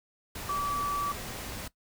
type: tone in noise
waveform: sine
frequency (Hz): 1152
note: D6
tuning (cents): -34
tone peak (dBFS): -28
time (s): 0.49-1.12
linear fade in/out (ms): 5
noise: pink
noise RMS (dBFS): -39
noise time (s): 0.35-1.68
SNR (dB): +8
effects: noise-tail reverb RT60 0.1 s tail -18 dB re dry